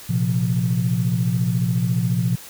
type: chord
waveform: sine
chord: Bb suspended second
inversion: none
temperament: equal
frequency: 116.54 / 130.81 / 174.61 Hz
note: Bb2 / C3 / F3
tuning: 0 / 0 / 0 cents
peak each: -21 / -22 / -21 dBFS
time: 0.09-2.36 s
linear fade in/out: 10 ms
effects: tanh soft clip ceiling -9 dBFS + white hiss -40 dBFS RMS until 2.49 s